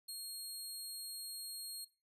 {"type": "tone", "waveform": "20% pulse", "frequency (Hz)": 4260, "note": "C8", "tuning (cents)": 30, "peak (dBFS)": -37, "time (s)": [0.08, 1.85], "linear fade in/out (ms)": 10, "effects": ["noise-tail reverb RT60 0.3 s tail -21 dB re dry", "resampled to 32000 Hz"]}